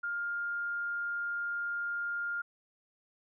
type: tone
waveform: sine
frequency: 1407 Hz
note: F6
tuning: 12 cents sharp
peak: -32 dBFS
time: 0.03-2.42 s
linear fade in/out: 10 ms
effects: none